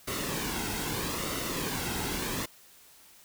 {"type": "noise with flanger", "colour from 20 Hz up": "pink", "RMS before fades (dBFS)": -33, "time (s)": [0.07, 2.46], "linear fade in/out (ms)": 10, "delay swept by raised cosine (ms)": [1.2, 1.72], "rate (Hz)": 0.79, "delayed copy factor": -0.55, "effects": ["white hiss -56 dBFS RMS until 3.24 s"]}